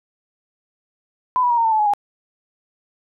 sine tone with pitch steps, 1006 / 976.8 / 948.4 / 920.9 / 894.2 / 868.2 / 843 / 818.5 Hz, B5 / B5 / A#5 / A#5 / A5 / A5 / G#5 / G#5, +32 / -19 / +30 / -21 / +28 / -23 / +26 / -25 cents, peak -14 dBFS, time 1.36-1.936 s, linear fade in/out 0 ms, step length 72 ms, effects none

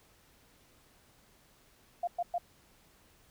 sine tone bursts, 698.5 Hz, F5, in tune, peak -29 dBFS, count 3, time 2.03-2.382 s, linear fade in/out 5 ms, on 44 ms, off 110 ms, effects pink hiss -64 dBFS RMS until 3.3 s

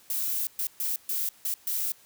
violet noise bursts at uneven times, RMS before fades -29 dBFS, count 6, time 0.1-0.47 / 0.59-0.67 / 0.8-0.96 / 1.09-1.29 / 1.45-1.54 / 1.67-1.92 s, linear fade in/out 2 ms, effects white hiss -57 dBFS RMS until 2.05 s

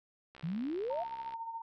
click train, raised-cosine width 0.3 ms, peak -36 dBFS, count 66, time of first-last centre 0.35-1.338 s, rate 65.8 Hz
sine exponential sweep, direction up, 152.3 to 740 Hz, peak -33 dBFS, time 0.43-1.04 s, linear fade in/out 10 ms
sine tone with tremolo, 913 Hz, A#5, 36 cents flat, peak -36 dBFS, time 0.9-1.62 s, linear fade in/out 5 ms, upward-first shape sine, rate 14 Hz, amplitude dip 55%
effects none

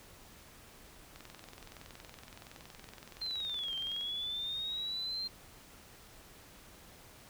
click train, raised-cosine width 0.2 ms, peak -32 dBFS, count 62, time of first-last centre 1.16-4.01 s, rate 21.4 Hz
sine linear two-way sweep, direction down then up, 4186 to 3136 to 4186 Hz, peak -35 dBFS, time 3.21-5.28 s, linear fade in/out 10 ms, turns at 3.75 s
effects pink hiss -56 dBFS RMS until 7.29 s

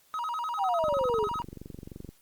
triangle tone with vibrato, 1100 Hz, C#6, 14 cents flat, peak -28 dBFS, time 0.14-1.42 s, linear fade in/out 0 ms, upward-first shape square, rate 10 Hz, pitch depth 250 cents each way
sine exponential sweep, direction down, 828 to 399 Hz, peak -25 dBFS, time 0.57-1.29 s, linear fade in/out 50 ms
click train, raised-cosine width 3 ms, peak -28 dBFS, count 30, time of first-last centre 0.84-2.09 s, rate 23.2 Hz
effects white hiss -63 dBFS RMS until 2.21 s + Opus 48 kbps

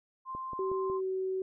sine tone, 1047 Hz, C6, 1 cent sharp, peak -36 dBFS, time 0.25-1.01 s, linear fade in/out 50 ms
click train, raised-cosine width 2 ms, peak -31 dBFS, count 4, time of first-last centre 0.35-0.899 s, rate 5.46 Hz
sine tone with pitch glide, 381.3 to 377.4 Hz, G4 to F#4, -48 to +34 cents, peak -30 dBFS, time 0.59-1.42 s, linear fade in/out 2 ms, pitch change -18 cents, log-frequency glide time 0.94-1.05 s
effects none

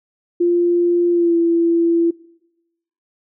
sine tone with pitch glide, 347.6 to 336.7 Hz, F4 to E4, -8 to +37 cents, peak -12 dBFS, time 0.4-2.11 s, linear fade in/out 10 ms, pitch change -55 cents, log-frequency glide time 1.11-1.36 s, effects noise-tail reverb RT60 0.9 s tail -22 dB re dry

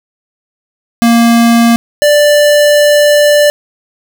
square tone pair in turn, 233.1 / 588.7 Hz, A#3 / D5, 0 / +4 cents, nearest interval octave + major third, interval 1604 cents, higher second, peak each -5 dBFS, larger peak neither, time 1.02-1.76 / 2.02-3.5 s, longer second, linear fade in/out 0 ms, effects none

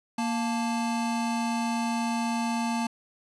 square tone pair together, 233.1 / 880.1 Hz, A#3 / A5, 0 / 0 cents, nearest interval octave + major seventh, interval 2300 cents, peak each -28 / -32 dBFS, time 0.18-2.87 s, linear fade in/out 5 ms, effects resampled to 24000 Hz + 11-bit

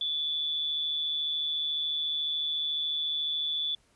sine tone with amplitude modulation, 3462 Hz, A7, 29 cents flat, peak -26 dBFS, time 0.01-3.75 s, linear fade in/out 2 ms, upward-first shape sine, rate 154 Hz, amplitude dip 40%, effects pink hiss -66 dBFS RMS until 3.95 s + resampled to 24000 Hz

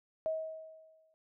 sine tone with exponential decay, 637 Hz, D#5, 41 cents sharp, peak -29 dBFS, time 0.26-1.14 s, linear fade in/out 0 ms, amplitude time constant 190 ms, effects none

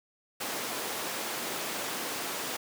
pink high-pass noise, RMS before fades -35 dBFS, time 0.4-2.57 s, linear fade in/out 10 ms, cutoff 330 Hz, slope 12 dB/octave, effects none

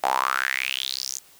sawtooth tone with high-pass filter sweep, 65.41 Hz, C2, in tune, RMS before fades -26 dBFS, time 0.03-1.19 s, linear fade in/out 10 ms, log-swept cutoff 740 to 6800 Hz, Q 6.3, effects white hiss -53 dBFS RMS until 1.39 s

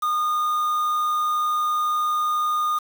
triangle tone with quantisation, 1223 Hz, D#6, 30 cents flat, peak -18 dBFS, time 0.02-2.79 s, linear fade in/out 10 ms, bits 6, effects none

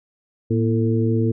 harmonic tone with a mistuned harmonic, 111.8 Hz, A2, 28 cents sharp, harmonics 1 / 2 / 3 / 4, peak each -19 / -22 / -24 / -25 dBFS, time 0.5-1.32 s, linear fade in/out 10 ms, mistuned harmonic 2, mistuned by +94 cents, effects none

